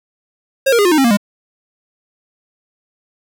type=tone with pitch steps; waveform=square; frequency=539 / 469.2 / 408.5 / 355.6 / 309.6 / 269.5 / 234.6 / 204.2 Hz; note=C#5 / A#4 / G#4 / F4 / D#4 / C#4 / A#3 / G#3; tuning=-49 / +11 / -29 / +31 / -9 / -49 / +11 / -29 cents; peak=-10 dBFS; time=0.66-1.172 s; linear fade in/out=10 ms; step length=64 ms; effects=none